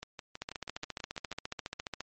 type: two click trains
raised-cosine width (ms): 0.2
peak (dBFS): -23 / -19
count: 9 / 24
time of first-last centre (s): 0.03-1.327 / 0.42-2.006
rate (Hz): 6.17 / 14.5
effects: MP3 32 kbps